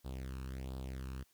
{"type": "tone with flanger", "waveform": "sawtooth", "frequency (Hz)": 65.41, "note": "C2", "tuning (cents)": 0, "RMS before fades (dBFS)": -43, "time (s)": [0.04, 1.24], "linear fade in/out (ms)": 20, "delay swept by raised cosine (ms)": [0.23, 0.75], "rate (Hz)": 1.4, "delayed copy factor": 0.75, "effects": ["white hiss -72 dBFS RMS until 1.33 s"]}